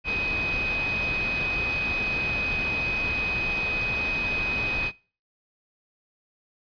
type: tone in noise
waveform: sine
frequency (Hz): 2516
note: D#7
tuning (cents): +19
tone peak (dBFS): -25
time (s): 0.04-4.92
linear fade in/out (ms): 50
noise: pink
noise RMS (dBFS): -32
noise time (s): 0.04-4.92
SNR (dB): +4
effects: noise-tail reverb RT60 0.4 s tail -23 dB re dry + resampled to 11025 Hz